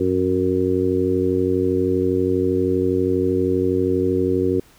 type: harmonic tone with a mistuned harmonic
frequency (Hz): 92.5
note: F#2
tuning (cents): 0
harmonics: 1 / 2 / 3 / 4 / 5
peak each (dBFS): -26 / -29 / -22 / -20 / -23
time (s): 0-4.6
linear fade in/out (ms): 5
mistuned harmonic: 1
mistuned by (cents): +25
effects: pink hiss -52 dBFS RMS until 4.78 s